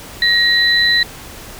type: tone pair together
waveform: sine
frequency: 1888 / 4001 Hz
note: A#6 / B7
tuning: +22 / +22 cents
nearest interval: octave + minor second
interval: 1300 cents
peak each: -13 dBFS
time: 0.22-1.03 s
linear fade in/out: 2 ms
effects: pink hiss -34 dBFS RMS until 1.59 s